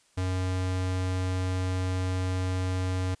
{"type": "tone", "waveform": "square", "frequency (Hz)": 92.5, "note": "F#2", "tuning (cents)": 0, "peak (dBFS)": -27, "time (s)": [0.17, 3.15], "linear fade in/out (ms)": 10, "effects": ["white hiss -64 dBFS RMS until 3.2 s", "resampled to 22050 Hz"]}